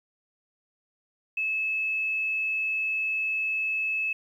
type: tone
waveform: sine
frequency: 2600 Hz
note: E7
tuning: 24 cents flat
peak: -25 dBFS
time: 1.37-4.13 s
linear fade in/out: 5 ms
effects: 10-bit